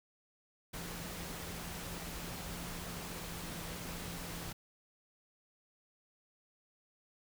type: tone in noise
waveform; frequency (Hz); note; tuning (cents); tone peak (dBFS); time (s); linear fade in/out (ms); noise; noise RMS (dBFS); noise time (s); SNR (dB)
sine; 171.1; F3; -35; -48; 0.73-4.53; 10; pink; -44; 0.73-4.53; -7
effects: none